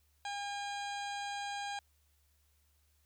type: harmonic tone with a mistuned harmonic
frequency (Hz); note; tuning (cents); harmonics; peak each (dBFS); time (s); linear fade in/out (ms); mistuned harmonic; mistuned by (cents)
809; G#5; -46; 1 / 2 / 3 / 4 / 5 / 6 / 8 / 9 / 10; -39 / -45 / -49 / -49 / -50 / -54 / -55 / -59 / -57; 0.25-1.79; 2; 5; -25
effects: added 73 Hz sine -70 dBFS peak until 3.05 s + white hiss -75 dBFS RMS until 3.05 s